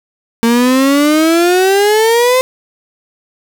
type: exponential sweep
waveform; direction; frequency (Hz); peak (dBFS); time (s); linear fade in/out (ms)
35% pulse; up; 228.1 to 520; -6; 0.43-2.41; 0
effects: none